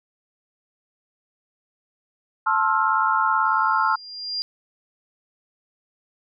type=chord; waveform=sine; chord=F major seventh; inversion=first; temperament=equal with one note detuned; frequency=880 / 1061.1 / 1318.5 / 1396.9 Hz; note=A5 / C6 / E6 / F6; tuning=0 / +24 / 0 / 0 cents; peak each=-23 dBFS; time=2.46-3.96 s; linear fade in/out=10 ms
type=tone with exponential growth; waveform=sine; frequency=4800 Hz; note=D8; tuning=37 cents sharp; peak=-22 dBFS; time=3.45-4.42 s; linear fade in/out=0 ms; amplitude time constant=210 ms
effects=none